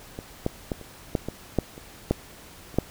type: clicks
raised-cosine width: 2 ms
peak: -20 / -10 / -13 / -27 / -9 / -16 / -7 / -26 / -7 / -28 / -6 dBFS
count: 11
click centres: 0.189 / 0.464 / 0.718 / 0.813 / 1.152 / 1.286 / 1.587 / 1.779 / 2.11 / 2.743 / 2.786 s
effects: pink hiss -47 dBFS RMS until 2.9 s